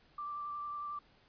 sine tone with vibrato, 1174.7 Hz, D6, in tune, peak -38 dBFS, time 0.18-0.99 s, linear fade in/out 5 ms, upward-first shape sine, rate 11 Hz, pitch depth 14 cents each way, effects pink hiss -66 dBFS RMS until 1.28 s + resampled to 11025 Hz

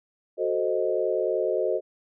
sine chord, F# diminished seventh, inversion none, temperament equal, 370 / 440 / 523.3 / 622.3 Hz, F#4 / A4 / C5 / Eb5, 0 / 0 / 0 / 0 cents, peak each -28 dBFS, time 0.37-1.81 s, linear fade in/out 50 ms, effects none

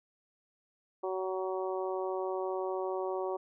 harmonic tone, 187.7 Hz, F#3, 25 cents sharp, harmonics 2 / 3 / 4 / 5 / 6, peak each -34 / -38 / -40 / -42 / -44 dBFS, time 1.03-3.37 s, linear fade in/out 10 ms, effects none

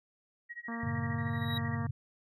sine tone with tremolo, 1900 Hz, A#6, 33 cents sharp, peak -38 dBFS, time 0.49-1.77 s, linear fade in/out 20 ms, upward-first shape sine, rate 13 Hz, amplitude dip 95%
harmonic tone, 231.6 Hz, A#3, 11 cents flat, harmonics 1 / 2 / 3 / 4 / 5 / 6 / 7 / 8, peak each -37 / -49 / -47 / -47 / -45 / -54 / -50 / -49 dBFS, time 0.68-1.87 s, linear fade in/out 5 ms
sine chord, G diminished, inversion none, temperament equal with one note detuned, 98 / 116.54 / 141.91 Hz, G2 / Bb2 / Db3, 0 / 0 / +41 cents, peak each -37 dBFS, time 0.83-1.91 s, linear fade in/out 5 ms
triangle tone with exponential growth, 3834 Hz, A#7, 48 cents sharp, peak -32 dBFS, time 1.18-1.58 s, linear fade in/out 5 ms, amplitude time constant 86 ms
effects none

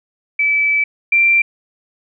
sine tone pair in turn, 2306 / 2359 Hz, D7 / D7, -32 / +7 cents, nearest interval unison, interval 39 cents, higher second, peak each -12 / -9 dBFS, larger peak second, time 0.39-0.84 / 1.12-1.42 s, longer first, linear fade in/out 5 ms, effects none

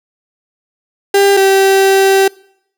35% pulse tone pair in turn, 397.8 / 387.8 Hz, G4 / G4, +25 / -19 cents, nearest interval unison, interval 44 cents, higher first, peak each -5 dBFS, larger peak neither, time 1.14-1.37 / 1.37-2.28 s, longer second, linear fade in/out 5 ms, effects noise-tail reverb RT60 0.7 s tail -24 dB re dry

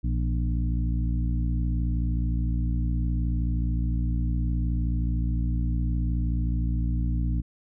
harmonic tone with a mistuned harmonic, 59.3 Hz, A#1, 30 cents sharp, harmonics 1 / 2 / 3 / 4 / 5, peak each -24 / -30 / -34 / -36 / -38 dBFS, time 0.03-7.42 s, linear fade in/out 20 ms, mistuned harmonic 3, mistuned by -55 cents, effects none

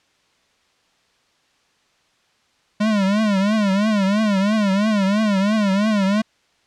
square tone with vibrato, 204.7 Hz, G#3, 25 cents flat, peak -16 dBFS, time 2.8-6.22 s, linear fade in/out 10 ms, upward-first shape triangle, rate 3 Hz, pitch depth 150 cents each way, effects white hiss -61 dBFS RMS until 6.66 s + low-pass 5000 Hz 12 dB/octave

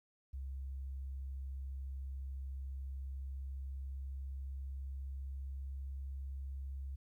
sine tone with pitch glide, 67 to 67.66 Hz, C2 to C#2, +42 to -41 cents, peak -40 dBFS, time 0.33-6.96 s, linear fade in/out 10 ms, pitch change +17 cents, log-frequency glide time 2.57-6.06 s, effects 13-bit

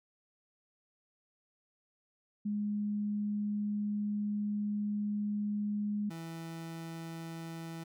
sine / 30% pulse tone pair in turn, 207.5 / 164.69 Hz, G#3 / E3, -1 / -1 cents, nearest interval major third, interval 400 cents, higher first, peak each -31 / -38 dBFS, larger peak first, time 2.45-6.1 / 6.1-7.84 s, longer first, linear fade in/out 10 ms, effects none

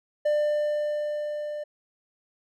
triangle tone with level ramp, 596 Hz, D5, 25 cents sharp, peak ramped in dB -18 to -29 dBFS, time 0.25-1.64 s, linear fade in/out 10 ms, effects none

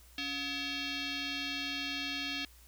sine tone with frequency modulation, 280 Hz, C#4, 18 cents sharp, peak -34 dBFS, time 0.18-2.45 s, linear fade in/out 2 ms, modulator 993 Hz, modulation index 4.2, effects added 60 Hz sine -57 dBFS peak until 2.67 s + white hiss -61 dBFS RMS until 2.67 s

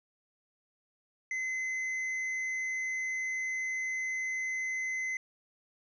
sine tone with hard clipping, 2047 Hz, C7, 38 cents flat, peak -33 dBFS, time 1.31-5.17 s, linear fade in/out 2 ms, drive 5 dB, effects resampled to 24000 Hz

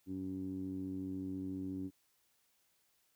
15% pulse tone with low-pass filter, 94.2 Hz, F#2, 32 cents sharp, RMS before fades -41 dBFS, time 0.06-1.91 s, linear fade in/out 50 ms, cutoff 290 Hz, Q 4.5, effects white hiss -75 dBFS RMS until 3.15 s

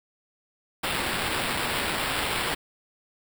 blue noise with sample-and-hold, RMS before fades -28 dBFS, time 0.83-2.55 s, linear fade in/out 10 ms, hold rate 6300 Hz, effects none

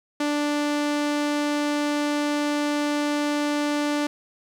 sawtooth tone, 293.7 Hz, D4, in tune, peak -18 dBFS, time 0.2-4.07 s, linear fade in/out 5 ms, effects low-pass 8000 Hz 12 dB/octave + 9-bit

